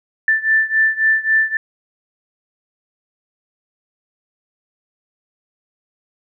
sine beating tone pair, 1766 / 1769.7 Hz, A6 / A6, +6 / +10 cents, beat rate 3.7 Hz, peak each -15 / -17 dBFS, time 0.28-1.57 s, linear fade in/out 2 ms, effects none

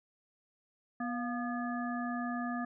harmonic tone with a mistuned harmonic, 243.8 Hz, B3, 22 cents flat, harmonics 1 / 3 / 5 / 7, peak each -35 / -40 / -42 / -43 dBFS, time 1-2.65 s, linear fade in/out 5 ms, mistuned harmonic 3, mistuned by -64 cents, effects none

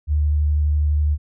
sine tone with vibrato, 74.6 Hz, D2, 28 cents sharp, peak -15 dBFS, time 0.07-1.18 s, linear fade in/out 50 ms, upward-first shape sine, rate 12 Hz, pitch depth 14 cents each way, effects none

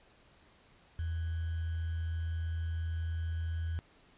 sine tone with sample-and-hold, 82.41 Hz, E2, in tune, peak -32 dBFS, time 0.99-3.79 s, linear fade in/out 0 ms, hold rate 1575 Hz, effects pink hiss -63 dBFS RMS until 4.17 s + resampled to 8000 Hz

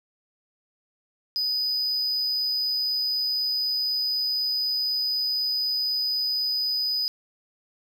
triangle tone, 4982 Hz, D#8, 1 cent sharp, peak -22 dBFS, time 1.36-7.08 s, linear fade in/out 0 ms, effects none

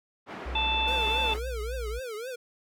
pink band-pass noise, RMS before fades -40 dBFS, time 0.26-1.4 s, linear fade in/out 50 ms, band 240 to 1900 Hz, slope 12 dB/octave
sine tone with pitch glide, 62.5 to 57.98 Hz, B1 to A#1, +21 to -9 cents, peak -32 dBFS, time 0.45-2 s, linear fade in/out 20 ms, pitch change -130 cents, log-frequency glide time 1.23-1.78 s
harmonic tone, 880 Hz, A5, in tune, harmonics 1 / 3 / 4, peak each -29 / -29 / -29 dBFS, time 0.55-1.34 s, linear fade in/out 5 ms
square tone with vibrato, 470 Hz, A#4, 14 cents sharp, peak -35 dBFS, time 0.87-2.36 s, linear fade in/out 10 ms, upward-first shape triangle, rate 3.7 Hz, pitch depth 230 cents each way
effects none

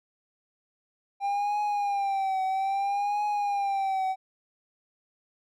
triangle tone with vibrato, 795 Hz, G5, 24 cents sharp, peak -23 dBFS, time 1.2-4.16 s, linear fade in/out 50 ms, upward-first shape triangle, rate 0.61 Hz, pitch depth 87 cents each way, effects none

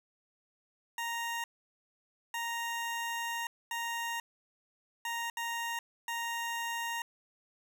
20% pulse tone bursts at uneven times, 932.3 Hz, A#5, in tune, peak -29 dBFS, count 6, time 0.98-1.44 / 2.34-3.47 / 3.71-4.2 / 5.05-5.3 / 5.37-5.79 / 6.08-7.02 s, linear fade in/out 2 ms, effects none

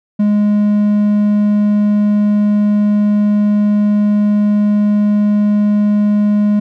triangle tone, 207.7 Hz, G#3, in tune, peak -7 dBFS, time 0.19-6.6 s, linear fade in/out 10 ms, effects none

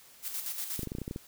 blue noise with tremolo, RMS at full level -35 dBFS, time 0.22-0.86 s, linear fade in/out 50 ms, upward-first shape square, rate 8.3 Hz, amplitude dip 50%
clicks, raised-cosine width 3 ms, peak -23 dBFS, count 10, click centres 0.793 / 0.832 / 0.873 / 0.919 / 0.951 / 0.985 / 1.017 / 1.079 / 1.111 / 1.161 s
effects white hiss -56 dBFS RMS until 1.27 s

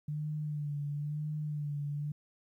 sine tone with vibrato, 148.3 Hz, D3, 17 cents sharp, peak -33 dBFS, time 0.08-2.12 s, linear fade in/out 5 ms, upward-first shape sine, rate 1 Hz, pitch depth 44 cents each way, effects 12-bit

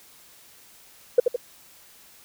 sine tone with echo, 490.8 Hz, B4, 11 cents flat, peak -9 dBFS, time 1.18-1.2 s, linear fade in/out 5 ms, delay 81 ms, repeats 2, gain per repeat -6 dB, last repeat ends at 1.362 s, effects tanh soft clip ceiling -5 dBFS + white hiss -52 dBFS RMS until 2.24 s

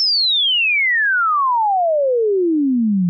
sine exponential sweep, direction down, 5420 to 169.7 Hz, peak -13 dBFS, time 0-3.09 s, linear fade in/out 0 ms, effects none

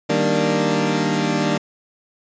20% pulse chord, Eb major seventh, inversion none, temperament equal, 155.56 / 196 / 233.1 / 293.7 Hz, Eb3 / G3 / Bb3 / D4, 0 / 0 / 0 / 0 cents, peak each -18 dBFS, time 0.09-1.58 s, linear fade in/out 10 ms, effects resampled to 16000 Hz

